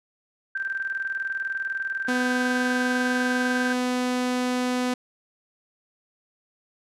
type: tone with tremolo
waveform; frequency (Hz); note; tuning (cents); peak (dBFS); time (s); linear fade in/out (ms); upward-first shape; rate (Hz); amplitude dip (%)
sine; 1568; G6; 0; -24; 0.55-3.73; 5; square; 20; 55
type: tone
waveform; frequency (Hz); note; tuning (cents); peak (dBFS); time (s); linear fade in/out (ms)
sawtooth; 250; B3; +21; -19; 2.08-4.94; 5
effects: low-pass 9000 Hz 12 dB/octave